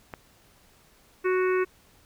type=click; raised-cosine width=0.5 ms; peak=-21 dBFS; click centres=0.138 s
type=harmonic tone; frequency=370 Hz; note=F#4; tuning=in tune; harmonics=1 / 3 / 4 / 5 / 6 / 7; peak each=-22 / -32 / -34 / -36 / -38 / -39 dBFS; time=1.24-1.65 s; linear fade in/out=20 ms
effects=pink hiss -59 dBFS RMS until 2.05 s